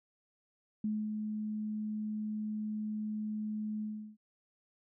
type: tone with ADSR envelope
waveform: sine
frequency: 213.6 Hz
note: G#3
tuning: 49 cents sharp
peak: -30 dBFS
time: 0.84-4.17 s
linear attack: 4 ms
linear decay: 240 ms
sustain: -4 dB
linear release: 350 ms
effects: none